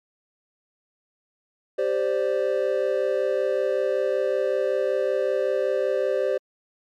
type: chord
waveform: triangle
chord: G suspended fourth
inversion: none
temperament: just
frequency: 392 / 522.7 / 588 Hz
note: G4 / C5 / D5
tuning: 0 / -2 / +2 cents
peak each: -24 / -22 / -24 dBFS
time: 1.78-6.38 s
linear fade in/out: 10 ms
effects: MP3 96 kbps